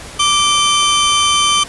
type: tone pair together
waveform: sawtooth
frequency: 1174.7 / 3085 Hz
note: D6 / G7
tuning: 0 / -28 cents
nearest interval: octave + perfect fourth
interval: 1672 cents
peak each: -10 dBFS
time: 0.19-1.64 s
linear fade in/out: 10 ms
effects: pink hiss -32 dBFS RMS until 1.68 s + resampled to 24000 Hz